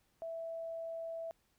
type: tone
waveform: sine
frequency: 659.3 Hz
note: E5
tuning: in tune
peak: -39 dBFS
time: 0.22-1.31 s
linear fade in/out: 0 ms
effects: pink hiss -75 dBFS RMS until 1.58 s